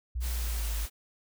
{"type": "exponential sweep", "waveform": "sine", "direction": "down", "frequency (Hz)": [61.74, 52], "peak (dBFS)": -29, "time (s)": [0.15, 0.86], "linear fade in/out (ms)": 10}
{"type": "noise", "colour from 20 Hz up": "white", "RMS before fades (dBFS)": -40, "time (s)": [0.2, 0.9], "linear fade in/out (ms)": 50}
{"effects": []}